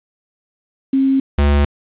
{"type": "tone pair in turn", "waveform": ["sine", "square"], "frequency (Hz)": [268.7, 71.89], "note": ["C4", "D2"], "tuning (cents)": [46, -36], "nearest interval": "octave + major seventh", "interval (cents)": 2282, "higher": "first", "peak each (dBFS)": -11, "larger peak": "neither", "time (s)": [[0.93, 1.2], [1.38, 1.65]], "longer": "neither", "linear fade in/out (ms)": 5, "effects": ["resampled to 8000 Hz", "7-bit"]}